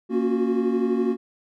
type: chord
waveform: triangle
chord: Gb major seventh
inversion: first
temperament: equal with one note detuned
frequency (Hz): 233.1 / 277.2 / 358 / 370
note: Bb3 / Db4 / F4 / Gb4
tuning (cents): 0 / 0 / +43 / 0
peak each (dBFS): -22 / -26 / -26 / -22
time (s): 0.09-1.17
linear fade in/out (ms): 50
effects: none